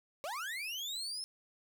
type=linear sweep; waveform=35% pulse; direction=up; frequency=531 to 5300 Hz; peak=-36 dBFS; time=0.24-1.24 s; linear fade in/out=0 ms; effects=none